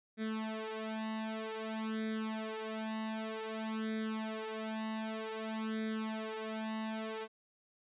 sawtooth tone with flanger, 219.6 Hz, A3, 3 cents flat, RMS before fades -39 dBFS, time 0.17-7.28 s, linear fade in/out 50 ms, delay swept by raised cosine 0.52 to 3.52 ms, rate 0.53 Hz, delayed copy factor +0.9, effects resampled to 8000 Hz

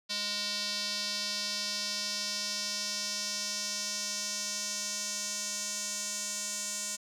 square tone with band-pass filter sweep, 206.6 Hz, G#3, 9 cents flat, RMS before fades -35 dBFS, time 0.09-6.97 s, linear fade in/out 20 ms, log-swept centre 4500 to 7100 Hz, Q 3, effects none

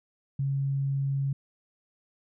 sine tone, 137.7 Hz, C#3, 11 cents flat, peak -25 dBFS, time 0.39-1.33 s, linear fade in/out 5 ms, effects none

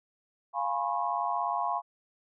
sine chord, C# dominant seventh, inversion first, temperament equal with one note detuned, 698.5 / 830.6 / 987.8 / 1084.7 Hz, E#5 / G#5 / B5 / C#6, 0 / 0 / 0 / -38 cents, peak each -33 dBFS, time 0.53-1.82 s, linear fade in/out 50 ms, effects none

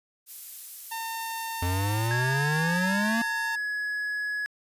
violet noise, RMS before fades -38 dBFS, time 0.26-2.11 s, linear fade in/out 50 ms
sawtooth tone, 906 Hz, A#5, 50 cents flat, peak -28 dBFS, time 0.91-3.56 s, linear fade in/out 10 ms
square exponential sweep, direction up, 87.1 to 234.4 Hz, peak -26 dBFS, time 1.62-3.22 s, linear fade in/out 5 ms
triangle tone with pitch glide, 1654 to 1684.9 Hz, G#6 to G#6, -8 to +25 cents, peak -26 dBFS, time 2.11-4.46 s, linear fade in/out 0 ms, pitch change +33 cents, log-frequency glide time 2.46-3.58 s
effects resampled to 32000 Hz

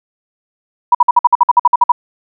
sine tone bursts, 970 Hz, B5, 31 cents flat, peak -3 dBFS, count 13, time 0.92-1.92 s, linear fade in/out 5 ms, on 28 ms, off 53 ms, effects none

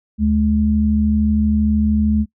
sine tone pair together, 75.34 / 213.1 Hz, D2 / G#3, +45 / +45 cents, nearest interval octave + tritone, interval 1800 cents, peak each -18 / -14 dBFS, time 0.18-2.26 s, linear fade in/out 50 ms, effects noise-tail reverb RT60 0.1 s tail -23 dB re dry

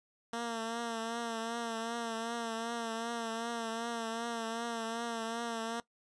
10% pulse tone with vibrato, 230 Hz, A#3, 23 cents flat, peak -27 dBFS, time 0.33-5.8 s, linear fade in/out 2 ms, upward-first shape triangle, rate 2.6 Hz, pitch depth 50 cents each way, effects noise-tail reverb RT60 0.1 s tail -19 dB re dry + resampled to 22050 Hz

